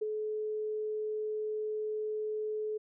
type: tone with ADSR envelope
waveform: sine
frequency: 428.8 Hz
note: A4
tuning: 45 cents flat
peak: -28 dBFS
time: 0.01-2.78 s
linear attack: 13 ms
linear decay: 17 ms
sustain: -4 dB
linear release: 12 ms
effects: none

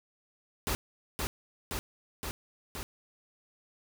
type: noise with echo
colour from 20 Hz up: pink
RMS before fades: -31 dBFS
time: 0.67-0.75 s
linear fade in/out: 0 ms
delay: 520 ms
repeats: 4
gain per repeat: -2 dB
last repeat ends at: 2.83 s
effects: none

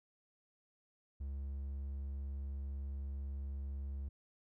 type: tone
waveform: triangle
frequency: 69 Hz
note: C#2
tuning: 7 cents flat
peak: -37 dBFS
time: 1.2-4.09 s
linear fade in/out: 10 ms
effects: none

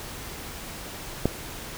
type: click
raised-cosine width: 2 ms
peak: -7 dBFS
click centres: 1.256 s
effects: pink hiss -38 dBFS RMS until 1.77 s

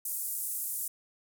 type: band-pass noise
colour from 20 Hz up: white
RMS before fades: -35 dBFS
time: 0.05-0.88 s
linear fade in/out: 5 ms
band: 8600 to 15000 Hz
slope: 24 dB/octave
effects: none

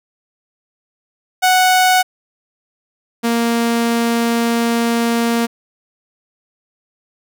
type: tone pair in turn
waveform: sawtooth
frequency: 740 / 233.1 Hz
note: F#5 / A#3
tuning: 0 / 0 cents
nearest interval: octave + minor sixth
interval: 2000 cents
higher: first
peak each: -6 / -10 dBFS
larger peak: first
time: 1.42-2.03 / 3.23-5.47 s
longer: second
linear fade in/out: 20 ms
effects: none

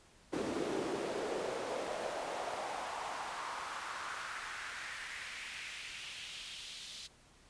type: noise with high-pass filter sweep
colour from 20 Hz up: brown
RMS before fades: -41 dBFS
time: 0.32-7.08 s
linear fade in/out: 20 ms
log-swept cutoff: 310 to 3900 Hz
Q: 2.3
effects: pink hiss -63 dBFS RMS until 7.49 s + resampled to 22050 Hz

